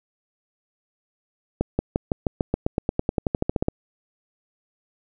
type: accelerating click train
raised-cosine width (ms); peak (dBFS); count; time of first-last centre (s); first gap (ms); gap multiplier
2; -7; 20; 1.61-3.684; 180; 0.94
effects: none